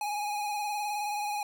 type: tone with vibrato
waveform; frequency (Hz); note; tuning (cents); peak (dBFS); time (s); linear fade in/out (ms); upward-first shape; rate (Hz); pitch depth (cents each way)
square; 830.6; G#5; 0; -31; 0.01-1.43; 2; triangle; 19; 44
effects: none